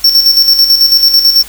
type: tone with tremolo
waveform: square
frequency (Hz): 5450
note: F8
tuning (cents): -43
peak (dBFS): -3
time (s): 0.04-1.43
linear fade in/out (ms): 5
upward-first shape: square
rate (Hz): 9.1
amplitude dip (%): 55
effects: added 50 Hz sine -36 dBFS peak until 1.48 s + white hiss -31 dBFS RMS until 1.48 s